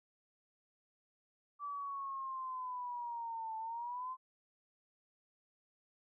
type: linear two-way sweep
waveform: sine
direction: down then up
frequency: 1162 to 880 to 1044 Hz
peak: -39 dBFS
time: 1.59-4.17 s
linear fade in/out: 50 ms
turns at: 3.57 s
effects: none